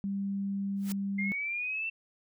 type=tone; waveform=sine; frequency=197.8 Hz; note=G3; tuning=16 cents sharp; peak=-30 dBFS; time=0.04-1.32 s; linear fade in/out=0 ms
type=noise with exponential growth; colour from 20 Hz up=white; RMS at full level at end=-37 dBFS; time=0.76-0.92 s; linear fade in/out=0 ms; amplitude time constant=33 ms
type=linear sweep; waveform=sine; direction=up; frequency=2093 to 2694 Hz; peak=-31 dBFS; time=1.18-1.9 s; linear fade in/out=10 ms
effects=none